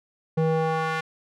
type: tone with band-pass filter sweep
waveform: square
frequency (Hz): 160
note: D#3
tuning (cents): +49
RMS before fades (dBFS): -24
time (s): 0.37-1.01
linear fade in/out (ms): 10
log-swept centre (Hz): 340 to 1700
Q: 1.2
effects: none

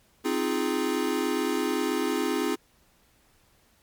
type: chord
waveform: square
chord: F minor seventh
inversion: second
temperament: equal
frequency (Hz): 261.6 / 311.1 / 349.2 / 415.3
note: C4 / Eb4 / F4 / Ab4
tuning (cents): 0 / 0 / 0 / 0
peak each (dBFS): -31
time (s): 0.24-2.56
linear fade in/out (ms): 20
effects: pink hiss -63 dBFS RMS until 3.82 s + MP3 96 kbps

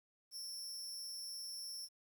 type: tone with amplitude modulation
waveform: sawtooth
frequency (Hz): 5420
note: E8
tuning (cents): +47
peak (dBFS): -38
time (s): 0.31-1.89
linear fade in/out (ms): 50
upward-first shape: sine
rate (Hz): 223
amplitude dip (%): 80
effects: 12-bit

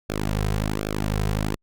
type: tone with flanger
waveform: sawtooth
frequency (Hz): 52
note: G#1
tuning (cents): +3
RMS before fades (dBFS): -25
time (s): 0.09-1.56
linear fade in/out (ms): 10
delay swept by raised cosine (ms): 1 to 3.5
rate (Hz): 1.3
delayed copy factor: -1
effects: Opus 48 kbps

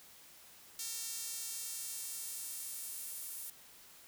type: tone with high-pass filter sweep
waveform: sawtooth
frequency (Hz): 456.4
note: A#4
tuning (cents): -37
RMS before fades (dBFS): -43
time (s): 0.79-3.5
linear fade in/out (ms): 2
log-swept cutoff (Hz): 6400 to 11000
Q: 1.1
effects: white hiss -58 dBFS RMS until 4.07 s

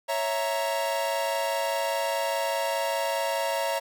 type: chord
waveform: 45% pulse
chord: A# diminished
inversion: first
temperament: equal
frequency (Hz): 554.4 / 659.3 / 932.3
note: C#5 / E5 / A#5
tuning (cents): 0 / 0 / 0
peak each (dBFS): -30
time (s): 0.08-3.8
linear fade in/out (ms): 20
effects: none

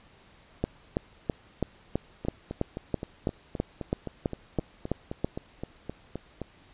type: two click trains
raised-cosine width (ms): 2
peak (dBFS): -12 / -20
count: 15 / 17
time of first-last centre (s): 0.64-5.245 / 2.25-6.417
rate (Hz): 3.04 / 3.84
effects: pink hiss -57 dBFS RMS until 6.73 s + resampled to 8000 Hz

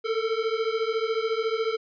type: beating tone pair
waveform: square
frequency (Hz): 440 / 454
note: A4 / A#4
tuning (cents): 0 / -46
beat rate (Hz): 14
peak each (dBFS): -28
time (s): 0.04-1.77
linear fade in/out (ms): 20
effects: resampled to 11025 Hz

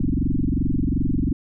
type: tone with frequency modulation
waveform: sine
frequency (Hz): 123.47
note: B2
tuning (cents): 0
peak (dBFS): -18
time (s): 0-1.33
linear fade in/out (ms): 5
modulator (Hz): 22.7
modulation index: 7.6
effects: none

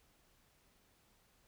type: silence
effects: pink hiss -71 dBFS RMS until 1.47 s

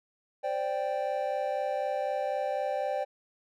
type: chord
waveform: triangle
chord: C suspended second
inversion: none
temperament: equal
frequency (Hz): 523.3 / 587.3 / 784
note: C5 / D5 / G5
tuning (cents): 0 / 0 / 0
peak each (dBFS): -32 / -30 / -31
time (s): 0.43-3.05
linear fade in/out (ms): 20
effects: none

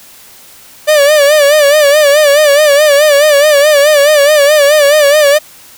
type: tone with vibrato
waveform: 45% pulse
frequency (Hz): 587.3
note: D5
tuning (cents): 0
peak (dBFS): -4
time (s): 0.87-5.39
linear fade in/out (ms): 20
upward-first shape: sine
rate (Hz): 4.7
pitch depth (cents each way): 86
effects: white hiss -37 dBFS RMS until 5.77 s

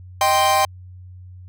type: chord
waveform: 45% pulse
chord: C minor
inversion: first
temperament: equal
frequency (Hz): 622.3 / 784 / 1046.5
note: Eb5 / G5 / C6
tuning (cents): 0 / 0 / 0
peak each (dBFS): -22 / -17 / -19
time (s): 0.21-0.65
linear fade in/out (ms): 2
effects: added 91 Hz sine -37 dBFS peak until 1.48 s

